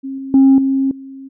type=tone with level steps; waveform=sine; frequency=269.2 Hz; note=C4; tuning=49 cents sharp; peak=-22 / -24 / -4 / -12 / -30 dBFS; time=0.03-1.29 s; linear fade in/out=20 ms; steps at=0.18 / 0.34 / 0.58 / 0.91 s; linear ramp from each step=2 ms; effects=tanh soft clip ceiling -3 dBFS